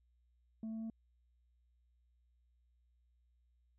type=tone with pitch steps; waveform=sine; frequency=221.4 / 222.7 / 224 Hz; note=A3 / A3 / A3; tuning=+11 / +21 / +31 cents; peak=-37 dBFS; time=0.63-0.9 s; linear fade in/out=2 ms; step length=90 ms; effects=tanh soft clip ceiling -39 dBFS + added 60 Hz sine -70 dBFS peak until 3.78 s